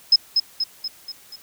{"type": "tone with echo", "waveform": "sine", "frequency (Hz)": 5130, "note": "E8", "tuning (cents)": -48, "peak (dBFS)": -9, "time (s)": [0.12, 0.16], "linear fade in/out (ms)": 5, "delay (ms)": 240, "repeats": 5, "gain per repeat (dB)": -5, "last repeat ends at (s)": 1.36, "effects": ["white hiss -49 dBFS RMS until 1.42 s"]}